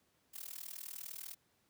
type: noise with amplitude modulation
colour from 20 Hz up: blue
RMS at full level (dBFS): -43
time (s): 0.33-1.35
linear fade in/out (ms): 20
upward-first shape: sine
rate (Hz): 39.9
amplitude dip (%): 95
effects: pink hiss -75 dBFS RMS until 1.69 s + high-pass 80 Hz 12 dB/octave